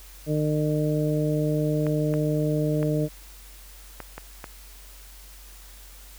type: harmonic tone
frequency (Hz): 151.6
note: D#3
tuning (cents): -45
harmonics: 1 / 2 / 3 / 4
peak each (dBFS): -24 / -27 / -29 / -30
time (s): 0.26-3.09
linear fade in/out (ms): 50
type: clicks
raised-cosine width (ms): 0.5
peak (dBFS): -20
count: 6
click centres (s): 1.867 / 2.139 / 2.829 / 4.003 / 4.18 / 4.442
effects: added 47 Hz sine -45 dBFS peak until 6.18 s + white hiss -49 dBFS RMS until 6.18 s